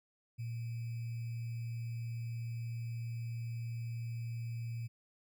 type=tone with sample-and-hold; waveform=sine; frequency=116.54 Hz; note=A#2; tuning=in tune; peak=-37 dBFS; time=0.38-4.88 s; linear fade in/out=20 ms; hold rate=2450 Hz; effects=none